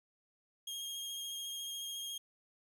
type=tone with vibrato; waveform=sawtooth; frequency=3243 Hz; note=G#7; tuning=42 cents flat; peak=-37 dBFS; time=0.67-2.18 s; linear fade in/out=5 ms; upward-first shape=sine; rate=14 Hz; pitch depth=16 cents each way; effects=none